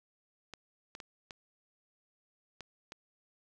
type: clicks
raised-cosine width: 0.2 ms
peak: -27 dBFS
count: 6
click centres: 0.537 / 0.951 / 1.002 / 1.308 / 2.607 / 2.921 s
effects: none